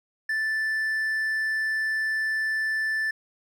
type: tone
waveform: triangle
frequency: 1760 Hz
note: A6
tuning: in tune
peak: -22 dBFS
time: 0.29-3.11 s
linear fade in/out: 5 ms
effects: none